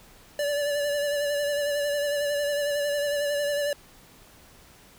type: tone with vibrato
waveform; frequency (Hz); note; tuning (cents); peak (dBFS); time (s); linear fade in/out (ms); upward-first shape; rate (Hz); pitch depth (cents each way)
square; 579; D5; -25; -25; 0.39-3.73; 2; sine; 11; 29
effects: pink hiss -53 dBFS RMS until 4.98 s